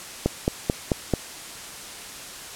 click train, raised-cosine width 2 ms, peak -6 dBFS, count 5, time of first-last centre 0.26-1.137 s, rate 4.56 Hz, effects white hiss -38 dBFS RMS until 2.55 s + low-pass 10000 Hz 12 dB/octave

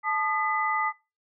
sine tone cluster, 872 / 1225 / 2001 Hz, A5 / D#6 / B6, -16 / -27 / +22 cents, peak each -28 / -27 / -29 dBFS, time 0.03-0.93 s, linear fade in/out 50 ms, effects noise-tail reverb RT60 0.3 s tail -23 dB re dry

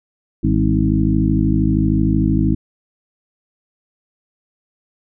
harmonic tone with a mistuned harmonic, 53 Hz, G#1, 36 cents sharp, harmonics 1 / 2 / 3 / 4 / 5 / 6, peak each -20 / -20 / -20 / -20 / -20 / -20 dBFS, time 0.43-2.55 s, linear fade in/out 10 ms, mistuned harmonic 4, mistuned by -68 cents, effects none

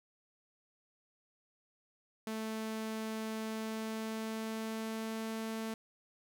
sawtooth tone with pitch glide, 220 to 222.4 Hz, A3 to A3, 0 to +19 cents, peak -33 dBFS, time 2.27-5.74 s, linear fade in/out 2 ms, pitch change +19 cents, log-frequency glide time 3.39-5.32 s, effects 12-bit

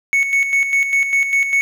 triangle tone with tremolo, 2214 Hz, C#7, 3 cents flat, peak -10 dBFS, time 0.13-1.61 s, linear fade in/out 0 ms, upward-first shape square, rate 5 Hz, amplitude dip 55%, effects none

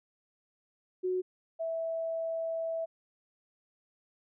sine tone pair in turn, 368 / 655.7 Hz, F#4 / E5, -9 / -9 cents, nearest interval minor seventh, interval 1000 cents, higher second, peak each -28 / -31 dBFS, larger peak first, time 1.03-1.22 / 1.59-2.86 s, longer second, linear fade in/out 20 ms, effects none

